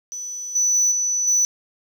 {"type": "tone with level steps", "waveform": "sine", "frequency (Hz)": 5970, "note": "F#8", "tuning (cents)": 15, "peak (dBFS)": [-28, -14, -12, -18, -12], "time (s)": [0.12, 1.45], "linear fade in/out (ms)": 0, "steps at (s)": [0.55, 0.74, 0.91, 1.27], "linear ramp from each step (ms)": 10, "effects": ["tanh soft clip ceiling -14 dBFS", "8-bit"]}